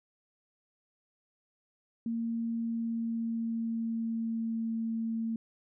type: tone with pitch glide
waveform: sine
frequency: 230 to 226.2 Hz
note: A#3 to A3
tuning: -23 to +48 cents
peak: -30 dBFS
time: 2.06-5.36 s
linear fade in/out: 2 ms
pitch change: -29 cents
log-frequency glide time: 2.57-4.74 s
effects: none